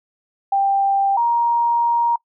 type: tone pair in turn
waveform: sine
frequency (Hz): 789 / 940.8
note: G5 / A#5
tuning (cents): +11 / +16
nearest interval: minor third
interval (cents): 305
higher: second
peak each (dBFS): -14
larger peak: neither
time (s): 0.52-1.17 / 1.17-2.16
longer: second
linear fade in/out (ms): 5
effects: noise-tail reverb RT60 0.1 s tail -24 dB re dry